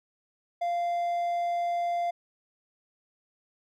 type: tone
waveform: triangle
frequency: 694 Hz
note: F5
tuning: 11 cents flat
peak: -24 dBFS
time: 0.61-2.11 s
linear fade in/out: 10 ms
effects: none